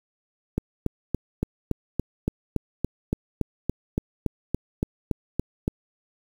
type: click train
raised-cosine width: 3 ms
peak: -10 dBFS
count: 19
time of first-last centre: 0.58-5.679 s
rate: 3.53 Hz
effects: 7-bit